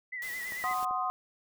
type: tone with vibrato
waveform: sine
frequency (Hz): 1975.5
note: B6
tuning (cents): 0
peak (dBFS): -35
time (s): 0.12-0.74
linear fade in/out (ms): 10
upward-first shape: triangle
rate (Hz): 9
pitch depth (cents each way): 70
type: noise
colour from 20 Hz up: white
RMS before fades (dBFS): -45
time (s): 0.22-0.85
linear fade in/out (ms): 2
type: clicks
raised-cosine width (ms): 1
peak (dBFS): -33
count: 4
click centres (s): 0.522 / 0.712 / 0.828 / 0.91
type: chord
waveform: sine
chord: C diminished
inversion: second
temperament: equal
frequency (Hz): 740 / 1046.5 / 1244.5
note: Gb5 / C6 / Eb6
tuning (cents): 0 / 0 / 0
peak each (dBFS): -33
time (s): 0.64-1.1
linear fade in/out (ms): 0
effects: none